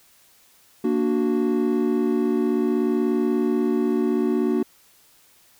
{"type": "chord", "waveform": "triangle", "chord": "Bb augmented", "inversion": "none", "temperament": "equal", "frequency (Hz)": [233.1, 293.7, 370], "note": ["Bb3", "D4", "F#4"], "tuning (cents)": [0, 0, 0], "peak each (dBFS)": [-21, -22, -21], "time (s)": [0.84, 4.63], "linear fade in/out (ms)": 5, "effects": ["white hiss -56 dBFS RMS until 5.59 s"]}